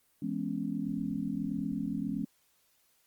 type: chord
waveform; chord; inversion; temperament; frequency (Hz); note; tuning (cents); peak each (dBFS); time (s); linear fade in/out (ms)
sine; C# minor seventh; first; just; 166.31 / 207.9 / 249.5 / 277.2; E3 / G#3 / B3 / C#4; +16 / +2 / +18 / 0; -39 / -35 / -38 / -36; 0.22-2.25; 5
effects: white hiss -70 dBFS RMS until 3.06 s + Opus 24 kbps